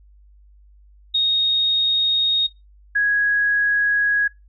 sine tone pair in turn, 3729 / 1661.1 Hz, A#7 / G#6, 0 / 0 cents, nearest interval octave + major second, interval 1400 cents, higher first, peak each -15 dBFS, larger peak neither, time 1.14-2.47 / 2.95-4.28 s, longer neither, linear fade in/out 10 ms, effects noise-tail reverb RT60 0.2 s tail -21 dB re dry + added 50 Hz sine -47 dBFS peak until 4.48 s

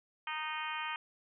harmonic tone, 309.5 Hz, D#4, 9 cents flat, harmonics 3 / 4 / 5 / 6 / 7 / 8 / 9 / 10, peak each -41 / -42 / -45 / -45 / -46 / -43 / -49 / -46 dBFS, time 0.27-0.96 s, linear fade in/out 2 ms, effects none

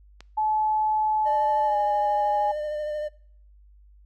click, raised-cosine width 0.2 ms, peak -25 dBFS, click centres 0.206 s
sine tone with pitch glide, 861 to 829.8 Hz, A5 to G#5, -38 to -2 cents, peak -21 dBFS, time 0.37-2.52 s, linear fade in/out 10 ms, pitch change -64 cents, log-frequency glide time 1.65-1.75 s
triangle tone with vibrato, 602 Hz, D5, 43 cents sharp, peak -25 dBFS, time 1.25-3.09 s, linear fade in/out 20 ms, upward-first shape sine, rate 13 Hz, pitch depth 20 cents each way
effects noise-tail reverb RT60 0.6 s tail -23 dB re dry + added 50 Hz sine -50 dBFS peak until 4.05 s

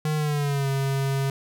square tone with pitch glide, 153.3 to 136.57 Hz, D#3 to C#3, -25 to -25 cents, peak -23 dBFS, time 0.05-1.3 s, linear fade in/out 2 ms, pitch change -200 cents, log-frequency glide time 0.16-0.68 s, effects none

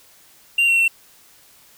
triangle tone with pitch steps, 2773 / 2726 / 2708 Hz, F7 / F7 / E7, -13 / -43 / +46 cents, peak -12 dBFS, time 0.58-0.88 s, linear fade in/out 5 ms, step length 100 ms, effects white hiss -51 dBFS RMS until 1.77 s

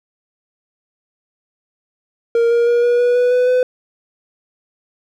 triangle tone with pitch steps, 466.2 / 471.3 / 476.5 / 481.8 / 487.1 / 492.5 / 497.9 / 503.4 Hz, A#4 / A#4 / A#4 / B4 / B4 / B4 / B4 / B4, 0 / +19 / +38 / -43 / -24 / -5 / +14 / +33 cents, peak -9 dBFS, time 2.35-3.63 s, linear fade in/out 2 ms, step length 160 ms, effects none

